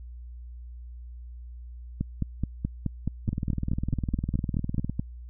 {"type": "two click trains", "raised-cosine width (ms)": 5, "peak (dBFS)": [-16, -14], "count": [33, 15], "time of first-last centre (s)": [[3.28, 4.896], [2.01, 4.995]], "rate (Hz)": [19.8, 4.69], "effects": ["added 60 Hz sine -39 dBFS peak until 5.29 s"]}